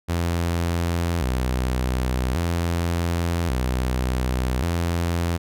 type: tone with vibrato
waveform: sawtooth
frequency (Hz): 73.42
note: D2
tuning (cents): 0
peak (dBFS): -17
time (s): 0.08-5.38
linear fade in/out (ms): 20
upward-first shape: square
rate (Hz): 0.44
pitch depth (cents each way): 260
effects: none